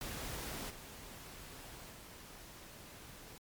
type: noise with level steps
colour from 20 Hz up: pink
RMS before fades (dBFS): -43 / -51 / -53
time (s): 0.01-3.38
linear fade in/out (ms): 2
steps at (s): 0.69 / 1.9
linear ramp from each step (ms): 20
effects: MP3 96 kbps